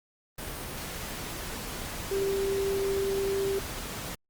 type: tone in noise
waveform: sine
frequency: 392 Hz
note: G4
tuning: in tune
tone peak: -26 dBFS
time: 2.11-3.59 s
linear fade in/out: 5 ms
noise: pink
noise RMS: -37 dBFS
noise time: 0.38-4.15 s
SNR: +8 dB
effects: Opus 32 kbps